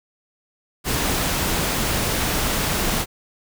pink noise, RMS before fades -22 dBFS, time 0.84-3.06 s, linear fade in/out 50 ms, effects none

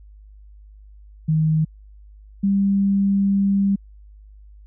sine tone pair in turn, 157 / 197.81 Hz, D#3 / G3, +16 / +16 cents, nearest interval major third, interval 400 cents, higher second, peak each -15 dBFS, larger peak neither, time 1.28-1.65 / 2.43-3.76 s, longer second, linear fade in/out 10 ms, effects added 51 Hz sine -42 dBFS peak until 4.66 s

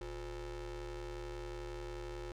35% pulse ring-modulated tone, 156.4 Hz, D#3, 9 cents sharp, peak -37 dBFS, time 0.01-2.32 s, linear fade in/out 2 ms, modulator 199 Hz, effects low-pass 7000 Hz 12 dB/octave + 13-bit

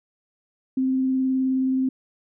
sine tone with vibrato, 261.6 Hz, C4, in tune, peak -19 dBFS, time 0.77-1.89 s, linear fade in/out 5 ms, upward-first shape triangle, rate 19 Hz, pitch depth 14 cents each way, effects none

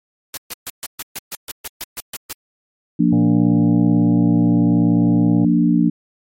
white noise bursts, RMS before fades -27 dBFS, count 13, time 0.34-2.329 s, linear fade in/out 2 ms, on 33 ms, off 130 ms
sine chord, Bb major, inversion second, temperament equal, 174.61 / 233.1 / 293.7 Hz, F3 / Bb3 / D4, 0 / 0 / 0 cents, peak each -16 dBFS, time 2.99-5.9 s, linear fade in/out 10 ms
harmonic tone, 116.54 Hz, A#2, in tune, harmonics 1 / 2 / 4 / 5 / 6 / 7, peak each -20 / -26 / -32 / -34 / -36 / -37 dBFS, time 3.12-5.45 s, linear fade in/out 5 ms
effects MP3 64 kbps

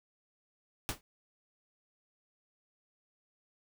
pink noise with exponential decay, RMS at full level -30 dBFS, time 0.89-1.01 s, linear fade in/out 0 ms, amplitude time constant 24 ms, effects none

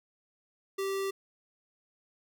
square tone, 389.9 Hz, G4, 9 cents flat, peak -31 dBFS, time 0.78-1.11 s, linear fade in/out 10 ms, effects none

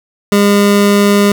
25% pulse tone, 203.1 Hz, G#3, 38 cents flat, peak -3 dBFS, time 0.32-1.32 s, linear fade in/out 2 ms, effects none

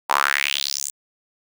sawtooth tone with high-pass filter sweep, 69.9 Hz, C#2, 15 cents sharp, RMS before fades -22 dBFS, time 0.09-0.91 s, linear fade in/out 20 ms, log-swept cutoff 890 to 8300 Hz, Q 3.9, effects none

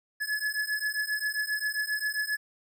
square beating tone pair, 1704 / 1711.5 Hz, G#6 / A6, +44 / -48 cents, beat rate 7.5 Hz, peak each -32 / -32 dBFS, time 0.2-2.37 s, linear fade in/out 20 ms, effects none

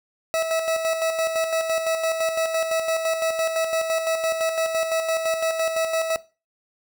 40% pulse tone with tremolo, 650 Hz, E5, 24 cents flat, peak -19 dBFS, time 0.34-6.16 s, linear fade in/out 0 ms, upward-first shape square, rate 5.9 Hz, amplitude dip 50%, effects noise-tail reverb RT60 0.3 s tail -18 dB re dry

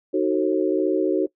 sine chord, D# diminished seventh, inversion none, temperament just, 311.1 / 373.4 / 448 / 537.6 Hz, D#4 / F#4 / A4 / C5, 0 / +16 / +31 / +47 cents, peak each -23 / -21 / -26 / -26 dBFS, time 0.13-1.27 s, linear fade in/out 20 ms, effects noise-tail reverb RT60 0.1 s tail -21 dB re dry

